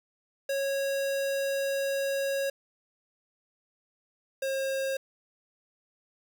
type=tone pair in turn; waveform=square; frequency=550 / 537.4 Hz; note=C#5 / C5; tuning=-14 / +46 cents; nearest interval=unison; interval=40 cents; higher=first; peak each=-28 / -29 dBFS; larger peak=first; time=0.49-2.5 / 4.42-4.97 s; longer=first; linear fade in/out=5 ms; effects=9-bit